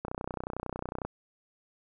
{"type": "click train", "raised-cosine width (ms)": 1, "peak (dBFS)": -20, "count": 32, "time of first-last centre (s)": [0.05, 1.05], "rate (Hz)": 31, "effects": []}